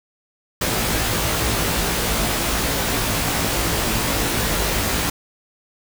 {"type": "noise with comb filter", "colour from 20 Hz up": "pink", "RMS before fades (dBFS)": -21, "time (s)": [0.61, 5.1], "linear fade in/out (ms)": 5, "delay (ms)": 18, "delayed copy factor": 0.9, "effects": []}